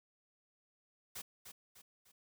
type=noise with echo; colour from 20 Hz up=white; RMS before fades=-45 dBFS; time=1.15-1.22 s; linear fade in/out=10 ms; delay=300 ms; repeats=3; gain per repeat=-7 dB; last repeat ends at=2.12 s; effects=none